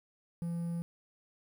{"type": "tone with quantisation", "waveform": "triangle", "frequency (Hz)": 169.8, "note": "F3", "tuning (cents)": -48, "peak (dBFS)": -31, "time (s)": [0.42, 0.82], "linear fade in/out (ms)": 0, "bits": 10, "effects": []}